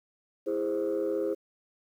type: chord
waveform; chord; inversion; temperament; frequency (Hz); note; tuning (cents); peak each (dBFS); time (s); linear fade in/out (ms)
sine; E augmented; none; equal with one note detuned; 329.6 / 409.1 / 523.3; E4 / G#4 / B#4; 0 / -26 / 0; -31 / -29 / -30; 0.46-1.35; 20
effects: tanh soft clip ceiling -22 dBFS + 10-bit